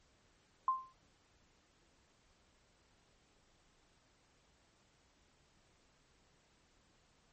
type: tone with exponential decay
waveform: sine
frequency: 1046.5 Hz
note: C6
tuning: in tune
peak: -26 dBFS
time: 0.68-0.93 s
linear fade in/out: 2 ms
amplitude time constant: 53 ms
effects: pink hiss -71 dBFS RMS until 7.32 s + MP3 32 kbps